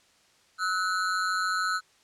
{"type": "ring-modulated tone", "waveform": "square", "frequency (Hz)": 1389, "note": "F6", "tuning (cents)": -10, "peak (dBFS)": -23, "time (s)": [0.58, 1.81], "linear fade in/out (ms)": 50, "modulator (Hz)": 93.1, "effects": ["white hiss -62 dBFS RMS until 2.03 s", "low-pass 7000 Hz 12 dB/octave"]}